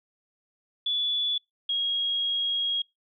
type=tone pair in turn; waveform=sine; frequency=3439 / 3285 Hz; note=A7 / G#7; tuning=-40 / -20 cents; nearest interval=minor second; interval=80 cents; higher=first; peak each=-24 dBFS; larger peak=neither; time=0.86-1.38 / 1.69-2.82 s; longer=second; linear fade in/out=5 ms; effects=noise-tail reverb RT60 0.2 s tail -26 dB re dry